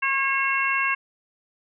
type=harmonic tone; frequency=543 Hz; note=C#5; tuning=36 cents flat; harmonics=2 / 3 / 4 / 5; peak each=-26 / -26 / -26 / -26 dBFS; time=0.02-0.95 s; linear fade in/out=10 ms; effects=none